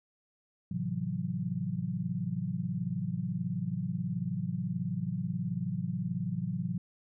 sine chord, F# half-diminished seventh, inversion first, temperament just, 111 / 133.2 / 166.5 / 185 Hz, A2 / C3 / E3 / F#3, +16 / +31 / +18 / 0 cents, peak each -39 / -38 / -35 / -35 dBFS, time 0.71-6.78 s, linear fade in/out 5 ms, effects none

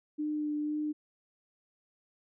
sine tone with vibrato, 300 Hz, D4, 37 cents sharp, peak -30 dBFS, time 0.18-0.93 s, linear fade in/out 20 ms, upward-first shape sine, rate 2 Hz, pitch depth 13 cents each way, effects none

